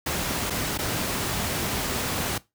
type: noise with dropouts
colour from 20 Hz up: pink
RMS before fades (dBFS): -27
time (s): 0.06-2.38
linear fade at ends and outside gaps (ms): 5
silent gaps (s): 0.5-0.504 / 0.776-0.787
effects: noise-tail reverb RT60 0.2 s tail -19 dB re dry + high-pass 60 Hz 12 dB/octave